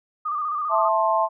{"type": "tone with vibrato", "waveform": "sine", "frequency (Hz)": 1205, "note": "D6", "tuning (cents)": 44, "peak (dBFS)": -23, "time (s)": [0.25, 0.89], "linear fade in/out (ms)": 10, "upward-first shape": "square", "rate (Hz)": 15, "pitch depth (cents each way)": 48}
{"type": "chord", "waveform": "sine", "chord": "A minor", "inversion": "second", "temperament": "just", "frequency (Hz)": [660, 880, 1056], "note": ["E5", "A5", "C6"], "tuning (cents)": [2, 0, 16], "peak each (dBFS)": -22, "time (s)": [0.69, 1.29], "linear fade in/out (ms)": 50}
{"effects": []}